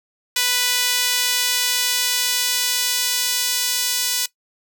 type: tone with high-pass filter sweep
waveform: sawtooth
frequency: 494 Hz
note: B4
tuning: in tune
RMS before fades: -20 dBFS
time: 0.36-4.26 s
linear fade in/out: 5 ms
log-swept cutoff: 2900 to 4400 Hz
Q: 0.86
effects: noise-tail reverb RT60 0.1 s tail -18 dB re dry